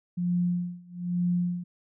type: tone with tremolo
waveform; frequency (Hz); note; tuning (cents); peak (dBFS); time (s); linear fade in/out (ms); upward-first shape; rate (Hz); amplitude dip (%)
sine; 176.5; F3; +19; -22; 0.17-1.64; 10; sine; 1.1; 95
effects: none